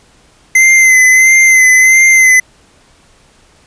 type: tone with vibrato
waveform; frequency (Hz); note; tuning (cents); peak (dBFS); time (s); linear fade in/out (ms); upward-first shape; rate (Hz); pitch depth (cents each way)
square; 2059; C7; -28; -4; 0.55-2.4; 5; sine; 1.5; 33
effects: pink hiss -47 dBFS RMS until 3.66 s + resampled to 22050 Hz